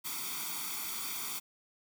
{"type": "noise with comb filter", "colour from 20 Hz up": "white", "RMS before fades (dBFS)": -38, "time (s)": [0.04, 1.4], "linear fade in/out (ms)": 20, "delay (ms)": 0.87, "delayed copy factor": 0.85, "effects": ["high-pass 200 Hz 12 dB/octave"]}